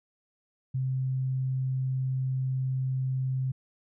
sine tone, 130.81 Hz, C3, in tune, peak -26 dBFS, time 0.74-3.52 s, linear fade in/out 10 ms, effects none

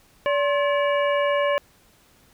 harmonic tone with a mistuned harmonic, 574 Hz, D5, 40 cents flat, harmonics 1 / 2 / 3 / 4 / 5, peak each -20 / -26 / -30 / -32 / -34 dBFS, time 0.26-1.58 s, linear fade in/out 0 ms, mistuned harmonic 2, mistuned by -130 cents, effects pink hiss -57 dBFS RMS until 2.33 s

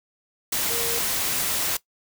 sine tone in noise, 466.2 Hz, A#4, in tune, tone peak -30 dBFS, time 0.7-0.99 s, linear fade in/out 5 ms, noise white, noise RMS -25 dBFS, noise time 0.52-1.77 s, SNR -8 dB, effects noise-tail reverb RT60 0.1 s tail -18 dB re dry

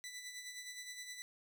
15% pulse tone with tremolo, 1985 Hz, B6, 8 cents sharp, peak -38 dBFS, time 0.04-1.22 s, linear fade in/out 0 ms, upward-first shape sine, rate 9.6 Hz, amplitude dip 50%, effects none

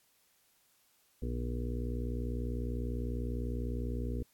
harmonic tone, 60 Hz, B1, 49 cents flat, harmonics 1 / 2 / 4 / 5 / 6 / 7 / 8, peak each -35 / -40 / -41 / -47 / -48 / -46 / -47 dBFS, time 1.22-4.23 s, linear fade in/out 5 ms, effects white hiss -70 dBFS RMS until 4.33 s + AAC 64 kbps

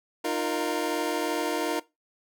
25% pulse chord, Eb suspended second, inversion none, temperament equal with one note detuned, 306.5 / 349.2 / 466.2 Hz, Eb4 / F4 / Bb4, -26 / 0 / 0 cents, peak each -27 dBFS, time 0.24-1.8 s, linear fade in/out 10 ms, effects noise-tail reverb RT60 0.2 s tail -18 dB re dry

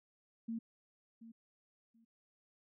sine tone with echo, 227.9 Hz, A#3, 39 cents flat, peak -37 dBFS, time 0.48-0.59 s, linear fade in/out 10 ms, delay 730 ms, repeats 2, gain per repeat -14 dB, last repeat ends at 2.05 s, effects none

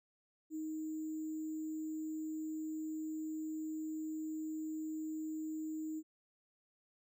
sine tone with sample-and-hold, 312.9 Hz, D#4, 10 cents sharp, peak -38 dBFS, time 0.5-6.03 s, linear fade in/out 50 ms, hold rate 7350 Hz, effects none

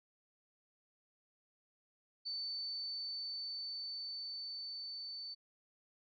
sine tone with level ramp, 4524 Hz, C#8, 34 cents sharp, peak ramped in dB -38 to -43 dBFS, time 2.25-5.35 s, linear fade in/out 20 ms, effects none

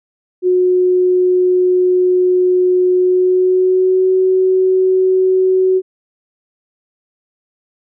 sine tone with pitch glide, 364.4 to 374.2 Hz, F#4 to F#4, -26 to +20 cents, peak -9 dBFS, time 0.42-5.82 s, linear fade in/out 50 ms, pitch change +46 cents, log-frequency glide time 2.94-4.11 s, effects none

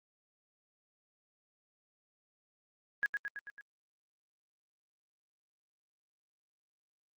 sine tone with echo, 1661.2 Hz, G#6, in tune, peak -27 dBFS, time 3.03-3.06 s, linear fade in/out 0 ms, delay 110 ms, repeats 5, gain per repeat -4 dB, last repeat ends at 3.61 s, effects Opus 48 kbps

